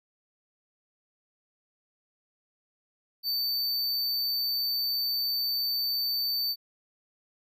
square tone, 4563 Hz, C#8, 49 cents sharp, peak -27 dBFS, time 3.23-6.56 s, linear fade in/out 50 ms, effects none

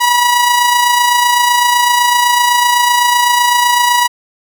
sawtooth tone with amplitude modulation, 970 Hz, B5, 31 cents flat, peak -3 dBFS, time 0-4.08 s, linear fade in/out 20 ms, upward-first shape sine, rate 27.9 Hz, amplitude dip 40%, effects none

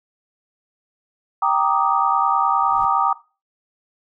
sine chord, Eb major seventh, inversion first, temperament equal, 784 / 932.3 / 1174.7 / 1244.5 Hz, G5 / Bb5 / D6 / Eb6, 0 / 0 / 0 / 0 cents, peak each -21 dBFS, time 1.42-3.13 s, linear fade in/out 5 ms
brown noise with exponential growth, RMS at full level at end -38 dBFS, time 2.39-2.85 s, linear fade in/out 1 ms, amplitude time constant 100 ms
effects noise-tail reverb RT60 0.3 s tail -18 dB re dry

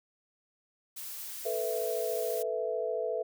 blue noise, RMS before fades -41 dBFS, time 0.96-2.43 s, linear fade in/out 10 ms
sine chord, A suspended second, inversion none, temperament equal, 440 / 493.9 / 659.3 Hz, A4 / B4 / E5, 0 / 0 / 0 cents, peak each -34 dBFS, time 1.45-3.23 s, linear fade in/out 10 ms
effects none

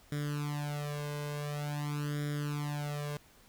sawtooth tone with flanger, 146.83 Hz, D3, in tune, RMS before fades -36 dBFS, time 0.12-3.17 s, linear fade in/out 2 ms, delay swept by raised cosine 0.56 to 1.96 ms, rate 0.47 Hz, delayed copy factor +0.95, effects pink hiss -61 dBFS RMS until 3.48 s

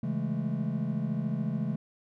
triangle chord, A major seventh, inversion first, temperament just, 137.5 / 165 / 206.2 / 220 Hz, C#3 / E3 / G#3 / A3, -14 / +2 / -12 / 0 cents, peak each -32 dBFS, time 0.03-1.76 s, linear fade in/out 5 ms, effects none

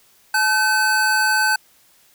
square tone pair together, 858.1 / 1529 Hz, A5 / G6, -44 / -44 cents, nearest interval minor seventh, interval 1000 cents, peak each -22 / -17 dBFS, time 0.34-1.56 s, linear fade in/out 5 ms, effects white hiss -55 dBFS RMS until 2.14 s

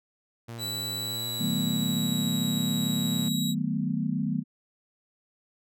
sawtooth tone, 116.54 Hz, A#2, in tune, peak -33 dBFS, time 0.48-3.29 s, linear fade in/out 10 ms
sawtooth tone with pitch glide, 3951 to 3856 Hz, B7 to B7, 0 to -42 cents, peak -28 dBFS, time 0.58-3.55 s, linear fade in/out 50 ms, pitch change -42 cents, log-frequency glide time 0.94-2.36 s
sine chord, B dominant seventh, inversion first, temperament equal with one note detuned, 155.56 / 189.1 / 220 / 246.9 Hz, D#3 / F#3 / A3 / B3, 0 / +38 / 0 / 0 cents, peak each -31 dBFS, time 1.38-4.44 s, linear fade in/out 50 ms
effects none

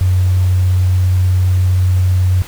sine tone, 91.9 Hz, F#2, 11 cents flat, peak -9 dBFS, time 0.01-2.42 s, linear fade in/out 0 ms, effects pink hiss -34 dBFS RMS until 2.47 s

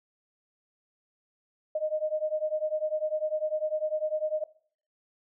sine beating tone pair, 613 / 623 Hz, D#5 / D#5, -26 / +2 cents, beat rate 10 Hz, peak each -30 dBFS, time 1.75-4.44 s, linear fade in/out 5 ms, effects noise-tail reverb RT60 0.5 s tail -19 dB re dry

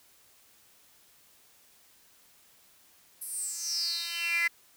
10% pulse tone with high-pass filter sweep, 340 Hz, F4, 46 cents flat, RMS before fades -32 dBFS, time 3.21-4.48 s, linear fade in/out 10 ms, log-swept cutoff 11000 to 2000 Hz, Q 9.1, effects white hiss -61 dBFS RMS until 4.76 s

